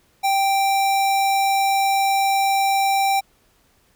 square tone, 784 Hz, G5, in tune, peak -17 dBFS, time 0.23-3.21 s, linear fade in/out 20 ms, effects pink hiss -60 dBFS RMS until 3.95 s

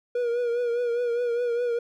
triangle tone with vibrato, 478.7 Hz, A#4, 46 cents sharp, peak -21 dBFS, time 0.15-1.79 s, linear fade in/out 5 ms, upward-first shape triangle, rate 4.9 Hz, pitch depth 54 cents each way, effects none

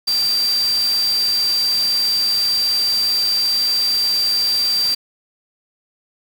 sine tone in noise, 4699 Hz, D8, in tune, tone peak -15 dBFS, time 0.07-4.95 s, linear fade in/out 10 ms, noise white, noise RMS -29 dBFS, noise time 0.07-4.95 s, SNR +11 dB, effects none

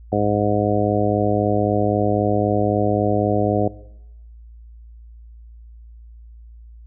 harmonic tone, 103.83 Hz, G#2, in tune, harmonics 1 / 2 / 3 / 4 / 5 / 6 / 7, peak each -24 / -24 / -24 / -24 / -24 / -24 / -24 dBFS, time 0.12-3.68 s, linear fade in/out 5 ms, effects noise-tail reverb RT60 0.9 s tail -20 dB re dry + added 57 Hz sine -39 dBFS peak until 6.86 s

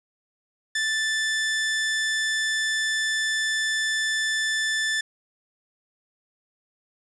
sawtooth tone, 1760 Hz, A6, in tune, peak -19 dBFS, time 0.75-5.01 s, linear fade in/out 5 ms, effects resampled to 22050 Hz + 8-bit

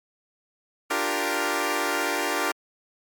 10% pulse chord, G minor seventh, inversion second, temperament equal, 293.7 / 349.2 / 392 / 466.2 Hz, D4 / F4 / G4 / Bb4, 0 / 0 / 0 / 0 cents, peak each -21 dBFS, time 0.9-2.52 s, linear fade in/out 10 ms, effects MP3 96 kbps

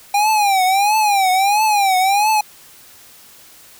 square tone with vibrato, 802 Hz, G5, 39 cents sharp, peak -13 dBFS, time 0.14-2.41 s, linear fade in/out 5 ms, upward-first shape triangle, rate 1.5 Hz, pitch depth 160 cents each way, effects white hiss -44 dBFS RMS until 3.79 s

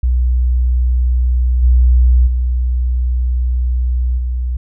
sine tone with level steps, 61.74 Hz, B1, in tune, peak -10 / -6 / -12 / -15 dBFS, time 0.03-4.57 s, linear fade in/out 5 ms, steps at 1.62 / 2.26 / 4.17 s, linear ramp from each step 20 ms, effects none

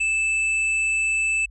sine tone with hard clipping, 2632 Hz, E7, 3 cents flat, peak -21 dBFS, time 0-1.46 s, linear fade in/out 10 ms, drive 7 dB, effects added 50 Hz sine -42 dBFS peak until 1.5 s + resampled to 24000 Hz

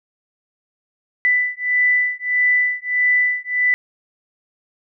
sine beating tone pair, 1987 / 1988.6 Hz, B6 / B6, +10 / +11 cents, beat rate 1.6 Hz, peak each -18 dBFS, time 1.25-3.74 s, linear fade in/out 0 ms, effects none

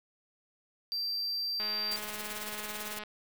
triangle tone, 4699 Hz, D8, in tune, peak -30 dBFS, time 0.92-1.96 s, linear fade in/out 0 ms
click train, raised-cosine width 0.3 ms, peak -26 dBFS, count 304, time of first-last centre 1.6-3.036 s, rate 211 Hz
white noise with tremolo, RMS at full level -39 dBFS, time 1.91-2.99 s, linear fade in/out 5 ms, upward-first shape sine, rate 18 Hz, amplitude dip 60%
effects none

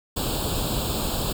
pink noise with comb filter, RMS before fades -26 dBFS, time 0.16-1.33 s, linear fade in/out 10 ms, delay 0.25 ms, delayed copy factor +0.9, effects none

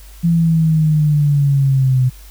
sine linear sweep, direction down, 170 to 126.2 Hz, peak -10 dBFS, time 0.23-2.1 s, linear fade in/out 20 ms, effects added 50 Hz sine -36 dBFS peak until 2.3 s + white hiss -45 dBFS RMS until 2.3 s

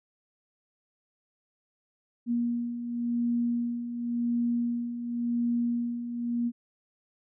sine beating tone pair, 237 / 237.92 Hz, A#3 / A#3, +29 / +36 cents, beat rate 0.92 Hz, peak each -34 / -27 dBFS, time 2.26-6.52 s, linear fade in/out 50 ms, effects none

